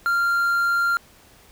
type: tone with quantisation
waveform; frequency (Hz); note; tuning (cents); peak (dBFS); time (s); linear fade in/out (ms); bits
triangle; 1389; F6; -10; -16; 0.06-0.97; 0; 7
effects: pink hiss -52 dBFS RMS until 1.51 s